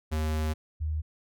square / sine tone pair in turn, 77.78 / 77.37 Hz, D#2 / D#2, 0 / -9 cents, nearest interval unison, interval 9 cents, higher first, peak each -27 dBFS, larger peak neither, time 0.11-0.54 / 0.8-1.02 s, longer first, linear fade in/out 20 ms, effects none

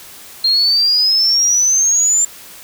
sine exponential sweep, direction up, 4186 to 7250 Hz, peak -10 dBFS, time 0.44-2.25 s, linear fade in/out 5 ms, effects white hiss -37 dBFS RMS until 2.63 s

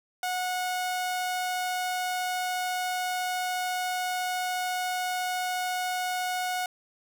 sawtooth tone, 731 Hz, F#5, 21 cents flat, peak -24 dBFS, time 0.23-6.66 s, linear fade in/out 2 ms, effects none

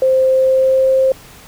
sine tone with pitch glide, 523.3 to 527.9 Hz, C5 to C5, 0 to +15 cents, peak -9 dBFS, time 0.02-1.12 s, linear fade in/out 2 ms, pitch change +15 cents, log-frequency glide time 0.3-0.9 s, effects pink hiss -40 dBFS RMS until 1.47 s

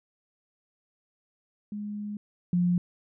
sine tone pair in turn, 207.7 / 176.79 Hz, G#3 / F3, 0 / +21 cents, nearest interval minor third, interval 279 cents, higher first, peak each -32 / -21 dBFS, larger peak second, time 1.72-2.17 / 2.53-2.78 s, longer first, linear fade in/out 2 ms, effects none

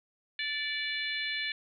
harmonic tone with a mistuned harmonic, 585 Hz, D5, 7 cents flat, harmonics 3 / 4 / 5 / 6 / 7, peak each -36 / -36 / -40 / -38 / -40 dBFS, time 0.39-1.52 s, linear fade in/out 2 ms, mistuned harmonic 4, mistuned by -20 cents, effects none

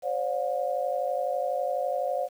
sine tone cluster, 525 / 577 / 716 Hz, C5 / D5 / F5, +6 / -31 / +43 cents, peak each -30 dBFS, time 0.02-2.29 s, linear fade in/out 50 ms, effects 9-bit

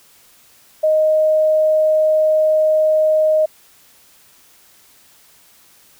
sine tone, 622.3 Hz, D#5, in tune, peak -11 dBFS, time 0.83-3.46 s, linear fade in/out 10 ms, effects white hiss -50 dBFS RMS until 5.99 s

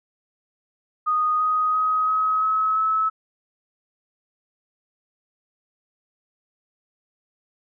sine tone with pitch steps, 1239 / 1250.5 / 1262.1 / 1273.8 / 1285.7 / 1297.6 Hz, D#6 / D#6 / D#6 / D#6 / E6 / E6, -8 / +8 / +24 / +40 / -44 / -28 cents, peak -18 dBFS, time 1.06-3.1 s, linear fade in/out 20 ms, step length 340 ms, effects none

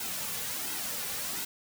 white noise with flanger, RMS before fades -35 dBFS, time 0-1.45 s, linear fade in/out 5 ms, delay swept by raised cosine 1.7 to 3.2 ms, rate 1.4 Hz, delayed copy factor -0.6, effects none

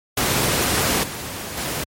pink noise with level steps, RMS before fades -19 / -30 / -25 dBFS, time 0.17-1.84 s, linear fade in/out 5 ms, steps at 1.03 / 1.57 s, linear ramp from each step 5 ms, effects high-pass 80 Hz 12 dB/octave + MP3 64 kbps

